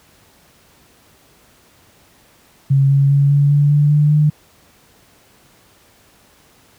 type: tone with pitch steps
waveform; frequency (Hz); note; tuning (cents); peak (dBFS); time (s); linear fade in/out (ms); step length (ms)
sine; 137.1 / 138.93 / 140.79 / 142.67 / 144.58 / 146.52 / 148.48 / 150.46; C#3 / C#3 / C#3 / D3 / D3 / D3 / D3 / D3; -19 / +4 / +27 / -50 / -27 / -4 / +19 / +42; -9; 2.7-4.3; 10; 200
effects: pink hiss -51 dBFS RMS until 6.78 s + high-pass 60 Hz 12 dB/octave